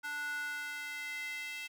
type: tone with high-pass filter sweep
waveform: square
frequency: 293.7 Hz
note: D4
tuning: in tune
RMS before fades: -40 dBFS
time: 0.03-1.68 s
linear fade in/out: 20 ms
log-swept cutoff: 1300 to 2400 Hz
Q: 4.9
effects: none